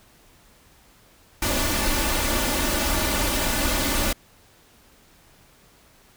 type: noise with comb filter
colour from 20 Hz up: pink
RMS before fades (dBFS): -23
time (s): 1.42-4.13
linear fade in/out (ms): 5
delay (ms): 3.4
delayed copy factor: +0.7
effects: pink hiss -55 dBFS RMS until 6.16 s